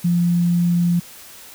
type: tone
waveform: sine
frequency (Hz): 173.5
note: F3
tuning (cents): -11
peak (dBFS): -14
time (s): 0.04-1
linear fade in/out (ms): 10
effects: white hiss -41 dBFS RMS until 1.54 s